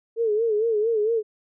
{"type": "tone with vibrato", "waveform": "sine", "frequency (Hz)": 440, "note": "A4", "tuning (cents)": 0, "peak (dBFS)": -19, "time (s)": [0.16, 1.23], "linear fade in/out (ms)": 50, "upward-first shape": "sine", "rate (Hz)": 4.4, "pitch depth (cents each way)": 100, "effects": []}